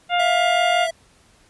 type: harmonic tone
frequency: 705 Hz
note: F5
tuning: 16 cents sharp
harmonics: 1 / 2 / 3 / 4 / 5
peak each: -18 / -25 / -26 / -26 / -31 dBFS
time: 0.09-0.88 s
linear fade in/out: 50 ms
type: tone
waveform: square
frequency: 659.3 Hz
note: E5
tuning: in tune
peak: -23 dBFS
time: 0.19-0.91 s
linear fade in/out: 10 ms
effects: pink hiss -55 dBFS RMS until 1.49 s + resampled to 24000 Hz